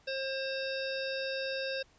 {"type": "harmonic tone with a mistuned harmonic", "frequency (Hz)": 534, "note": "C5", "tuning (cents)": 35, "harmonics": [1, 3, 5, 7, 9, 10], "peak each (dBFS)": [-35, -40, -42, -43, -45, -45], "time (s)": [0.07, 1.83], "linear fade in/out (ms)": 10, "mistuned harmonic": 9, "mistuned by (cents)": -19, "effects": ["pink hiss -65 dBFS RMS until 1.98 s", "resampled to 16000 Hz"]}